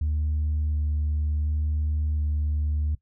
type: tone with vibrato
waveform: sine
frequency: 75.5 Hz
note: D2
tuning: 48 cents sharp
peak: -21 dBFS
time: 0.01-2.95 s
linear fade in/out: 5 ms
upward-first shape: square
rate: 0.69 Hz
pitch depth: 10 cents each way
effects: noise-tail reverb RT60 0.1 s tail -19 dB re dry + tanh soft clip ceiling -20 dBFS